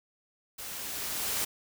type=noise with level ramp; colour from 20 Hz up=white; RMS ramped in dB=-41 to -30 dBFS; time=0.58-1.45 s; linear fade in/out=10 ms; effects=none